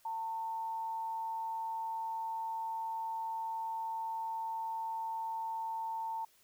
sine tone with amplitude modulation, 900 Hz, A5, 39 cents sharp, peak -34 dBFS, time 0.05-6.25 s, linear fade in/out 5 ms, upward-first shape sine, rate 170 Hz, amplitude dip 25%, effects white hiss -67 dBFS RMS until 6.43 s

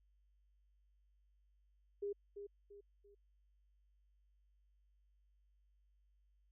sine tone with echo, 405.2 Hz, G#4, 43 cents flat, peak -38 dBFS, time 2.02-2.13 s, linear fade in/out 10 ms, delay 340 ms, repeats 3, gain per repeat -8 dB, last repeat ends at 3.15 s, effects added 50 Hz sine -70 dBFS peak until 6.51 s

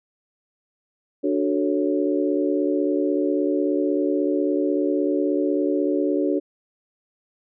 sine chord, D major seventh, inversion none, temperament equal, 293.7 / 370 / 440 / 554.4 Hz, D4 / F#4 / A4 / C#5, 0 / 0 / 0 / 0 cents, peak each -22 / -24 / -27 / -27 dBFS, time 1.23-6.4 s, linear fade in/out 20 ms, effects none

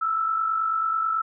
sine tone pair together, 1313 / 1362.2 Hz, E6 / F6, -7 / -44 cents, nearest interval minor second, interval 63 cents, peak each -22 / -31 dBFS, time 0.01-1.22 s, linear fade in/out 10 ms, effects none

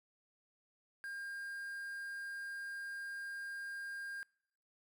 triangle tone with quantisation, 1606 Hz, G6, 41 cents sharp, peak -40 dBFS, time 1.04-4.23 s, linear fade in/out 0 ms, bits 10, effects noise-tail reverb RT60 0.8 s tail -26 dB re dry

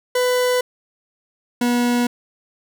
40% pulse tone pair in turn, 498.5 / 242.3 Hz, B4 / B3, +16 / -33 cents, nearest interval octave, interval 1249 cents, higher first, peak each -15 dBFS, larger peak neither, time 0.15-0.61 / 1.61-2.07 s, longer neither, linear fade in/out 5 ms, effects none

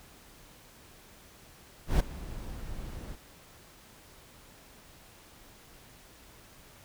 brown noise with ADSR envelope, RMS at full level -21 dBFS, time 1.87-3.16 s, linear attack 130 ms, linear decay 8 ms, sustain -19 dB, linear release 25 ms, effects pink hiss -55 dBFS RMS until 6.84 s

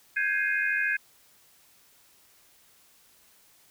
sine chord, Ab major seventh, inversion third, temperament equal with one note detuned, 1568 / 1661.2 / 2116 / 2489 Hz, G6 / Ab6 / C7 / Eb7, 0 / 0 / +19 / 0 cents, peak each -30 / -27 / -33 / -31 dBFS, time 0.16-0.97 s, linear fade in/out 10 ms, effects white hiss -60 dBFS RMS until 3.7 s

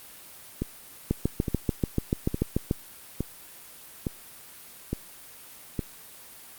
two click trains, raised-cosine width 3 ms, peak -10 / -14 dBFS, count 12 / 7, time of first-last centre 1.11-2.711 / 0.62-5.792 s, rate 6.87 / 1.16 Hz, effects white hiss -47 dBFS RMS until 6.58 s + Opus 32 kbps

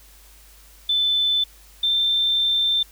sine tone pair in turn, 3520 / 3569 Hz, A7 / A7, 0 / +24 cents, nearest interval unison, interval 24 cents, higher second, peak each -17 dBFS, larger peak neither, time 0.89-1.44 / 1.83-2.83 s, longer second, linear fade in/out 5 ms, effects added 50 Hz sine -49 dBFS peak until 2.91 s + white hiss -51 dBFS RMS until 2.91 s

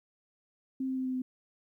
sine tone with pitch steps, 263.5 / 261.5 / 259.6 / 257.6 / 255.7 Hz, C4 / C4 / C4 / C4 / C4, +12 / -1 / -13 / -27 / -40 cents, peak -30 dBFS, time 0.8-1.22 s, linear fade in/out 5 ms, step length 84 ms, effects 12-bit

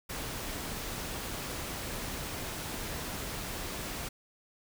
pink noise, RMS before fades -38 dBFS, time 0.09-4.09 s, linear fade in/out 10 ms, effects none

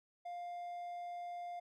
triangle tone, 702 Hz, F5, 9 cents sharp, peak -40 dBFS, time 0.25-1.6 s, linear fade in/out 10 ms, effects none

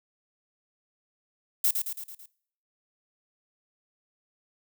violet noise with echo, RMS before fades -23 dBFS, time 1.64-1.71 s, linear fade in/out 5 ms, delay 110 ms, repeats 5, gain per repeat -5 dB, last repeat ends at 2.26 s, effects noise-tail reverb RT60 0.6 s tail -21 dB re dry

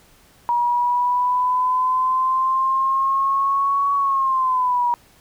sine exponential two-way sweep, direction up then down, 955 to 1124 to 955 Hz, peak -16 dBFS, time 0.49-4.94 s, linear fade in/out 0 ms, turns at 3.95 s, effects pink hiss -53 dBFS RMS until 5.2 s

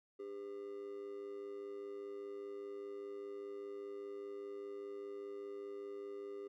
triangle tone with amplitude modulation, 401.4 Hz, G4, 41 cents sharp, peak -39 dBFS, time 0.19-6.48 s, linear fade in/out 10 ms, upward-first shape sine, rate 105 Hz, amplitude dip 65%, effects none

